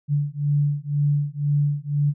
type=beating tone pair; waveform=sine; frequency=144.2 / 146.2 Hz; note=D3 / D3; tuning=-31 / -7 cents; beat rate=2 Hz; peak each=-22 dBFS; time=0.08-2.14 s; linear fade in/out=50 ms; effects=none